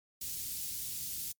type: band-stop noise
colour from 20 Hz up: white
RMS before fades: -39 dBFS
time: 0.21-1.32 s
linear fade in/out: 5 ms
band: 180 to 4700 Hz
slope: 12 dB/octave
effects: noise-tail reverb RT60 0.1 s tail -26 dB re dry + MP3 96 kbps